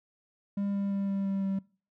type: tone with pitch steps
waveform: triangle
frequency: 200.3 / 199.03 / 197.77 / 196.52 / 195.27 / 194.04 Hz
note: G3 / G3 / G3 / G3 / G3 / G3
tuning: +38 / +27 / +16 / +5 / -6 / -17 cents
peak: -26 dBFS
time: 0.57-1.59 s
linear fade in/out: 5 ms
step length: 170 ms
effects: noise-tail reverb RT60 0.4 s tail -23 dB re dry